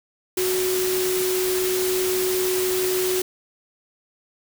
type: tone in noise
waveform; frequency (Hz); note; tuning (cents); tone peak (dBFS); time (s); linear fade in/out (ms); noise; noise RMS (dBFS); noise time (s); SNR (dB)
sine; 370; F#4; 0; -21; 0.37-3.22; 5; white; -27; 0.37-3.22; +3
effects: none